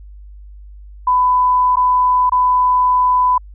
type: tone with dropouts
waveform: sine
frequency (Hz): 1000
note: B5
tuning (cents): +21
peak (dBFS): -10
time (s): 1.07-3.38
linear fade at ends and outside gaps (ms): 5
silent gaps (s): 1.758-1.768 / 2.296-2.32
effects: added 50 Hz sine -34 dBFS peak until 3.54 s